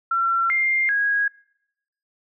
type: tone with pitch steps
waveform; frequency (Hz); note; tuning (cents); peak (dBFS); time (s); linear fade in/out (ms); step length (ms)
sine; 1357 / 2107 / 1649; E6 / C7 / G#6; +50 / +12 / -13; -18; 0.11-1.28; 5; 390
effects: noise-tail reverb RT60 0.8 s tail -24 dB re dry